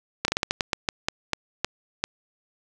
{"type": "slowing click train", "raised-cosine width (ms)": 0.2, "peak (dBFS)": -5, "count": 13, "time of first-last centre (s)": [0.25, 2.04], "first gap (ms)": 31, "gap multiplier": 1.26, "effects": []}